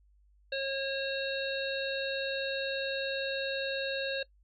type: harmonic tone with a mistuned harmonic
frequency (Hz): 543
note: C#5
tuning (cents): -36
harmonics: 1 / 3 / 5 / 7 / 8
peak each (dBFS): -33 / -38 / -40 / -41 / -42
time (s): 0.52-4.23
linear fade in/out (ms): 5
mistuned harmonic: 8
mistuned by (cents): -37
effects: noise-tail reverb RT60 0.1 s tail -21 dB re dry + added 50 Hz sine -61 dBFS peak until 4.43 s